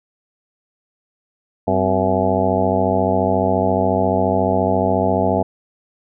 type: harmonic tone with a mistuned harmonic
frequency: 94.3 Hz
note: F#2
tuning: 33 cents sharp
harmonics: 1 / 2 / 3 / 4 / 5 / 6 / 7 / 8 / 9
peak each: -24 / -23 / -23 / -25 / -23 / -25 / -20 / -25 / -24 dBFS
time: 1.67-5.43 s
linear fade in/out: 10 ms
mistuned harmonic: 3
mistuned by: -140 cents
effects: none